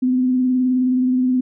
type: tone with vibrato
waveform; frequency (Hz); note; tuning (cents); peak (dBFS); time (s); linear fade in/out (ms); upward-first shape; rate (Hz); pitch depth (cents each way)
sine; 254.1; B3; +49; -14; 0.02-1.41; 10; triangle; 19; 33
effects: none